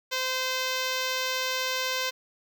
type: tone with notch filter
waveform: 5% pulse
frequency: 516 Hz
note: C5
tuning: 24 cents flat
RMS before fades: -29 dBFS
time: 0.11-2.11 s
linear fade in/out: 20 ms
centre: 9800 Hz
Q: 0.9
effects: none